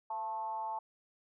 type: tone with frequency modulation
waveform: sine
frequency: 880 Hz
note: A5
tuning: in tune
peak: -35 dBFS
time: 0.1-0.79 s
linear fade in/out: 5 ms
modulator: 205 Hz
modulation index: 0.58
effects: none